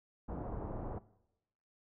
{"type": "low-pass noise", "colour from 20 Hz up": "pink", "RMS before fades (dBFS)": -41, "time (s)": [0.28, 0.99], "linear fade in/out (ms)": 10, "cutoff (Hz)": 940, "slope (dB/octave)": 24, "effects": ["noise-tail reverb RT60 0.9 s tail -20 dB re dry"]}